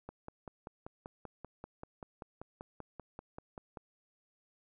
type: click train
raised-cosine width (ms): 1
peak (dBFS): -30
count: 20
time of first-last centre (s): 0.09-3.772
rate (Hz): 5.16
effects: none